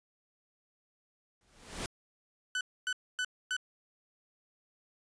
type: noise with exponential growth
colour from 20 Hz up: pink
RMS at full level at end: -34 dBFS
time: 1.41-1.86 s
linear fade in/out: 1 ms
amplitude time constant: 96 ms
type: tone bursts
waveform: 30% pulse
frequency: 1500 Hz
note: F#6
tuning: 23 cents sharp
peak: -28 dBFS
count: 4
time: 2.55-3.566 s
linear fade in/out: 2 ms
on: 59 ms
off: 260 ms
effects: resampled to 22050 Hz